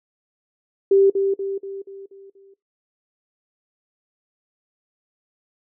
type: tone with echo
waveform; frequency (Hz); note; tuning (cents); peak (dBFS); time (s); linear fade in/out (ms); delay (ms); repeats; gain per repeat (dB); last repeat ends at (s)
sine; 392; G4; 0; -11; 0.91-1.1; 5; 240; 6; -6; 2.54
effects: noise-tail reverb RT60 0.2 s tail -20 dB re dry